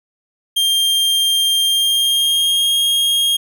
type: tone with pitch glide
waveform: 45% pulse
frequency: 3192 to 3252 Hz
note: G7 to G#7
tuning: +31 to -37 cents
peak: -13 dBFS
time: 0.56-3.37 s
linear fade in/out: 10 ms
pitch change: +32 cents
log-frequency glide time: 1.64-2.76 s
effects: none